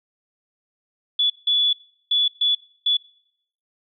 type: tone bursts at uneven times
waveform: sine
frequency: 3432 Hz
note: A7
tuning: 44 cents flat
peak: -16 dBFS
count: 5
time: 1.19-1.3 / 1.47-1.73 / 2.11-2.28 / 2.41-2.55 / 2.86-2.97 s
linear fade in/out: 5 ms
effects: noise-tail reverb RT60 0.7 s tail -22 dB re dry